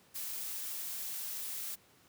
blue noise, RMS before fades -40 dBFS, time 0.14-1.76 s, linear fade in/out 20 ms, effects pink hiss -64 dBFS RMS until 2.08 s + high-pass 100 Hz 12 dB/octave

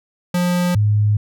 square / sine tone pair in turn, 177.4 / 104.94 Hz, F3 / G#2, +27 / +18 cents, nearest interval major sixth, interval 909 cents, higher first, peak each -16 / -12 dBFS, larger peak second, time 0.34-0.75 / 0.75-1.17 s, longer second, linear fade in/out 5 ms, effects none

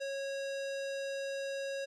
square tone with low-pass filter, 549 Hz, C#5, 17 cents flat, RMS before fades -38 dBFS, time 0-1.86 s, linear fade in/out 20 ms, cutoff 6100 Hz, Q 1.1, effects none

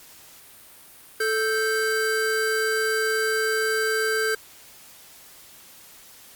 square tone pair together, 438.2 / 1568 Hz, A4 / G6, -7 / 0 cents, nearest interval octave + minor seventh, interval 2207 cents, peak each -25 dBFS, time 1.2-4.35 s, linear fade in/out 5 ms, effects white hiss -48 dBFS RMS until 6.35 s + Opus 48 kbps

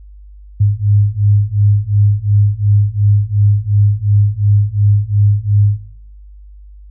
sine beating tone pair, 101.3 / 104.1 Hz, G#2 / G#2, -43 / +5 cents, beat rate 2.8 Hz, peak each -12 dBFS, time 0.6-5.78 s, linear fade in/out 10 ms, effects noise-tail reverb RT60 0.7 s tail -22 dB re dry + added 50 Hz sine -34 dBFS peak until 6.9 s

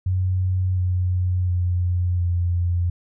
sine tone with pitch steps, 92.5 / 90.81 / 89.14 / 87.51 Hz, F#2 / F#2 / F2 / F2, 0 / -32 / +36 / +4 cents, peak -18 dBFS, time 0.06-2.9 s, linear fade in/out 5 ms, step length 710 ms, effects none

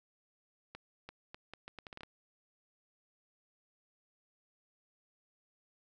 accelerating click train, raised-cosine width 0.3 ms, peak -30 dBFS, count 11, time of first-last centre 0.75-2.033 s, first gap 340 ms, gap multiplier 0.75, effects none

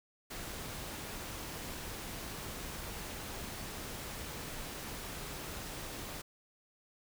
pink noise, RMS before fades -43 dBFS, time 0.3-6.22 s, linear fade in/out 10 ms, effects none

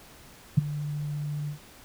sine tone with ADSR envelope, 147.6 Hz, D3, 9 cents sharp, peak -12 dBFS, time 0.57-1.59 s, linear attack 12 ms, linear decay 15 ms, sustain -17 dB, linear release 110 ms, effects pink hiss -51 dBFS RMS until 1.84 s

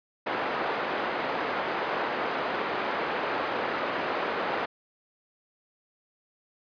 pink band-pass noise, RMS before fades -30 dBFS, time 0.26-4.66 s, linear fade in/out 10 ms, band 440 to 1800 Hz, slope 12 dB/octave, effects resampled to 11025 Hz

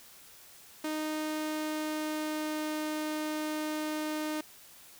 sawtooth tone with pitch glide, 309 to 307 Hz, D#4 to D#4, -12 to -23 cents, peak -28 dBFS, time 0.84-4.41 s, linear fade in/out 5 ms, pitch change -11 cents, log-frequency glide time 1.03-2.73 s, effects white hiss -54 dBFS RMS until 4.99 s

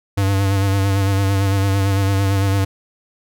square tone with vibrato, 98 Hz, G2, in tune, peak -15 dBFS, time 0.17-2.65 s, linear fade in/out 10 ms, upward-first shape sine, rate 8.9 Hz, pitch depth 34 cents each way, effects none

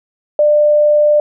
sine tone, 596 Hz, D5, 25 cents sharp, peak -7 dBFS, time 0.39-1.2 s, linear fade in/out 2 ms, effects none

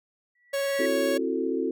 sine tone with exponential growth, 1947 Hz, B6, 25 cents flat, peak -28 dBFS, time 0.35-0.86 s, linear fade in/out 5 ms, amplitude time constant 110 ms
45% pulse tone with vibrato, 554.4 Hz, C#5, in tune, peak -25 dBFS, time 0.53-1.18 s, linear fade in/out 10 ms, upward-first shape triangle, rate 19 Hz, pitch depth 14 cents each way
sine chord, F# half-diminished seventh, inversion second, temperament just, 266.4 / 333 / 370 / 444 Hz, C4 / E4 / F#4 / A4, +31 / +18 / 0 / +16 cents, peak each -30 dBFS, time 0.79-1.71 s, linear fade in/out 5 ms
effects none

